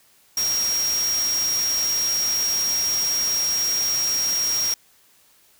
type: tone in noise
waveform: sine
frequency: 5610 Hz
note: F8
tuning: 7 cents sharp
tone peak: -20 dBFS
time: 0.37-4.74 s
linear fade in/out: 2 ms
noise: white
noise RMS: -30 dBFS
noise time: 0.37-4.74 s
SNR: +7 dB
effects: white hiss -57 dBFS RMS until 5.59 s